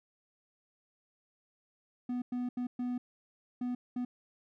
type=tone bursts at uneven times; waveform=triangle; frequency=246.9 Hz; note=B3; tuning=in tune; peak=-30 dBFS; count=6; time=2.09-2.22 / 2.32-2.49 / 2.57-2.67 / 2.79-2.98 / 3.61-3.75 / 3.96-4.05 s; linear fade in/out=5 ms; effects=none